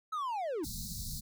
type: linear sweep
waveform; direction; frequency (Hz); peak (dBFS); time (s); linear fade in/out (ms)
triangle; down; 1313 to 270; -31; 0.12-0.65; 10
type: band-stop noise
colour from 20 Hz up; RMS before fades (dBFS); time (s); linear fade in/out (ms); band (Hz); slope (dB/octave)
pink; -40; 0.63-1.21; 20; 230 to 3900; 96
effects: none